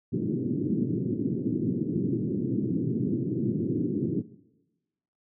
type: band-pass noise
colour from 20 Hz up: white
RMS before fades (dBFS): -28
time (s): 0.12-4.22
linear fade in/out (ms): 10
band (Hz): 110 to 360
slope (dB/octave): 48
effects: noise-tail reverb RT60 1.0 s tail -18 dB re dry